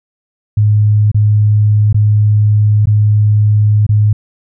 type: tone with dropouts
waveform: sine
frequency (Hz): 105.4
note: G#2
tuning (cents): +26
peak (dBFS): -6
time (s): 0.57-4.13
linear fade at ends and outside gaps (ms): 5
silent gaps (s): 1.116-1.145 / 1.928-1.944 / 2.857-2.871 / 3.866-3.891
effects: none